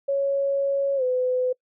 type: tone with pitch glide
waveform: sine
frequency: 554.4 to 505.5 Hz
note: C#5 to B4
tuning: 0 to +40 cents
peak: -20 dBFS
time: 0.08-1.53 s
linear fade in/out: 10 ms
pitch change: -160 cents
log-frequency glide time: 0.96-1.03 s
effects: noise-tail reverb RT60 0.1 s tail -26 dB re dry